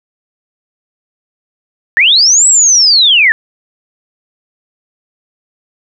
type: linear two-way sweep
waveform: sine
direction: up then down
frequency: 1700 to 7920 to 1700 Hz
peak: -4 dBFS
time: 1.97-3.32 s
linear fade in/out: 0 ms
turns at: 2.47 s
effects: none